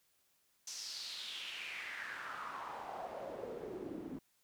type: noise with band-pass filter sweep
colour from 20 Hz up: pink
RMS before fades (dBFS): -45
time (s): 0.67-4.19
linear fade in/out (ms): 5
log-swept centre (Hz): 6100 to 250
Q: 4.2
effects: white hiss -75 dBFS RMS until 4.43 s